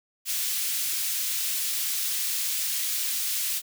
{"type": "high-pass noise", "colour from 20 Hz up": "white", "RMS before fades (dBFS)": -28, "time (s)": [0.25, 3.62], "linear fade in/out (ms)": 50, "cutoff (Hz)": 2500, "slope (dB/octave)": 12, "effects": []}